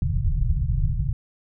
pink low-pass noise, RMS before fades -22 dBFS, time 0.02-1.13 s, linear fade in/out 2 ms, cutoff 160 Hz, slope 96 dB/octave, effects none

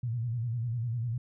sine tone with vibrato, 117.7 Hz, A#2, 17 cents sharp, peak -29 dBFS, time 0.03-1.18 s, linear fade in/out 5 ms, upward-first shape square, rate 10 Hz, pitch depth 79 cents each way, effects none

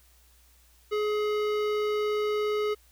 sine tone with hard clipping, 421.4 Hz, G#4, 25 cents sharp, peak -27 dBFS, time 0.91-2.75 s, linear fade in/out 20 ms, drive 16 dB, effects added 60 Hz sine -59 dBFS peak until 2.91 s + white hiss -62 dBFS RMS until 2.91 s

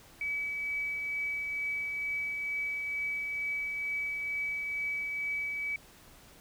sine tone with tremolo, 2286 Hz, D7, 47 cents flat, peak -30 dBFS, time 0.21-5.76 s, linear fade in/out 2 ms, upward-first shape triangle, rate 2.2 Hz, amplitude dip 30%, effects pink hiss -56 dBFS RMS until 6.4 s

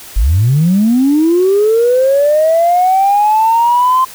sine linear sweep, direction up, 41.2 to 1046.5 Hz, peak -6 dBFS, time 0.16-4.05 s, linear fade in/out 10 ms, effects tanh soft clip ceiling -3 dBFS + white hiss -33 dBFS RMS until 4.14 s

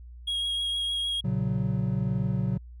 triangle tone with vibrato, 3287 Hz, G#7, 19 cents flat, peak -25 dBFS, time 0.27-1.21 s, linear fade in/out 10 ms, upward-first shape sine, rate 6.5 Hz, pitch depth 12 cents each way
triangle chord, F# major, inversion first, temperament equal with one note detuned, 116.54 / 138.19 / 185 Hz, A#2 / C#3 / F#3, 0 / -5 / 0 cents, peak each -27 dBFS, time 1.24-2.58 s, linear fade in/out 10 ms
effects added 60 Hz sine -42 dBFS peak until 2.8 s

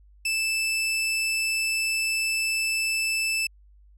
sawtooth tone, 2637 Hz, E7, in tune, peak -20 dBFS, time 0.25-3.47 s, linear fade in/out 5 ms, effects added 50 Hz sine -51 dBFS peak until 3.97 s + low-pass 12000 Hz 12 dB/octave

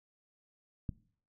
click, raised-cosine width 5 ms, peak -23 dBFS, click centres 0.892 s, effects noise-tail reverb RT60 0.5 s tail -20 dB re dry

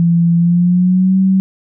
sine tone with pitch glide, 169.6 to 190.37 Hz, E3 to F#3, +50 to +50 cents, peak -8 dBFS, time 0-1.4 s, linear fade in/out 0 ms, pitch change +200 cents, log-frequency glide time 0.37-1.18 s, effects none

